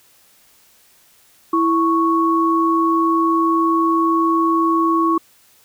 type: tone pair together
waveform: sine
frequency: 329.9 / 1108.1 Hz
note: E4 / C#6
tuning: +1 / -1 cents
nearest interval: octave + major sixth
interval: 2098 cents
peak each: -16 dBFS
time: 1.53-5.18 s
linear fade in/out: 5 ms
effects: white hiss -53 dBFS RMS until 5.64 s

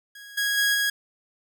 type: tone with level steps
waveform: sawtooth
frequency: 1652 Hz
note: G#6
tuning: 10 cents flat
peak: -38 / -19 / -16 / -18 dBFS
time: 0.15-0.9 s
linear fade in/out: 5 ms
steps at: 0.37 / 0.57 / 0.74 s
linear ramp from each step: 10 ms
effects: none

